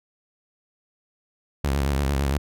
sawtooth tone with vibrato, 69.3 Hz, C#2, in tune, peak -17 dBFS, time 1.64-2.38 s, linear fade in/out 5 ms, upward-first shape square, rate 8.9 Hz, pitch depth 70 cents each way, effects none

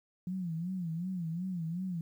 sine tone with vibrato, 174.3 Hz, F3, 3 cents flat, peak -33 dBFS, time 0.27-2.01 s, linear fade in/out 2 ms, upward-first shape sine, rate 2.7 Hz, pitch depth 140 cents each way, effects 11-bit

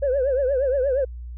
sine tone with vibrato, 534 Hz, C5, 35 cents sharp, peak -17 dBFS, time 0.02-1.05 s, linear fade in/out 10 ms, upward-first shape triangle, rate 8.5 Hz, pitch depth 150 cents each way, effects tanh soft clip ceiling -15 dBFS + added 60 Hz sine -32 dBFS peak until 1.37 s

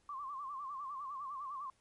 sine tone with vibrato, 1108.7 Hz, C#6, in tune, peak -40 dBFS, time 0.09-1.7 s, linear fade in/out 2 ms, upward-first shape sine, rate 9.9 Hz, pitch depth 110 cents each way, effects pink hiss -73 dBFS RMS until 1.8 s + MP3 48 kbps

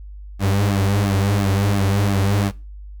sawtooth tone with flanger, 99.4 Hz, G2, 25 cents sharp, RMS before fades -18 dBFS, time 0.39-2.52 s, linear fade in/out 50 ms, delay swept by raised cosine 2 to 7.2 ms, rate 2.9 Hz, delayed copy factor -0.95, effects noise-tail reverb RT60 0.3 s tail -21 dB re dry + added 50 Hz sine -33 dBFS peak until 3 s

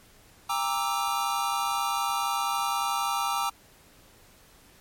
square chord, E half-diminished seventh, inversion first, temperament equal with one note detuned, 801.4 / 932.3 / 1174.7 / 1318.5 Hz, G5 / Bb5 / D6 / E6, +38 / 0 / 0 / 0 cents, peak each -32 dBFS, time 0.49-3.5 s, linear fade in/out 10 ms, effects pink hiss -56 dBFS RMS until 4.8 s + MP3 64 kbps

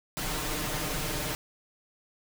pink noise with comb filter, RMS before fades -32 dBFS, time 0.17-1.35 s, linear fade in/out 0 ms, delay 6.6 ms, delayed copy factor +0.7, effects none

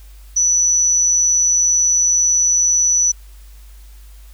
sine tone with amplitude modulation, 5940 Hz, F#8, 6 cents sharp, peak -10 dBFS, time 0.36-3.12 s, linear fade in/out 10 ms, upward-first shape sine, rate 162 Hz, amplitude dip 35%, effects added 50 Hz sine -37 dBFS peak until 4.33 s + white hiss -51 dBFS RMS until 4.33 s

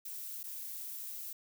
violet noise with dropouts, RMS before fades -43 dBFS, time 0.05-1.33 s, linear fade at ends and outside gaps 5 ms, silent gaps 0.432-0.438 s, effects none

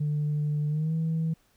sine tone with pitch glide, 149 to 161.55 Hz, D3 to E3, +25 to -35 cents, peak -23 dBFS, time 0-1.34 s, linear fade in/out 10 ms, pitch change +140 cents, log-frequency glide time 0.68-0.94 s, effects tanh soft clip ceiling -22 dBFS + pink hiss -66 dBFS RMS until 1.56 s

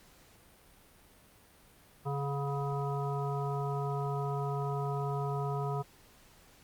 harmonic tone with a mistuned harmonic, 140 Hz, C#3, 18 cents sharp, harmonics 1 / 3 / 5 / 7 / 9, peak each -33 / -38 / -40 / -41 / -43 dBFS, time 2.05-5.83 s, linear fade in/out 20 ms, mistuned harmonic 5, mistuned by +35 cents, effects pink hiss -60 dBFS RMS until 6.63 s + Opus 48 kbps

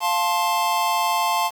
square chord, F major, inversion none, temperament equal with one note detuned, 698.5 / 880 / 1058.7 Hz, F5 / A5 / C6, 0 / 0 / +20 cents, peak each -26 / -23 / -24 dBFS, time 0-1.51 s, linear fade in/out 50 ms, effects 7-bit

